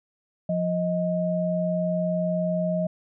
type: tone pair together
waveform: sine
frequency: 175.8 / 627.3 Hz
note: F3 / D#5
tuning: +12 / +14 cents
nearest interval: octave + minor seventh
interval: 2202 cents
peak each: -25 dBFS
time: 0.49-2.87 s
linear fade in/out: 5 ms
effects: none